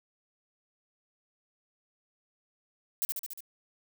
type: noise with echo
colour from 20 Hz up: violet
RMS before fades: -29 dBFS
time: 3.02-3.05 s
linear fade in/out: 0 ms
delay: 71 ms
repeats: 5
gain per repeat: -3 dB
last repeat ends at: 3.405 s
effects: none